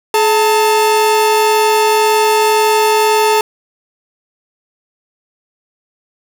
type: tone pair together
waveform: 45% pulse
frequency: 426.3 / 894.5 Hz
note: G#4 / A5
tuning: +45 / +28 cents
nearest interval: octave + minor second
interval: 1283 cents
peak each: -12 dBFS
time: 0.14-3.41 s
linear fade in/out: 2 ms
effects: none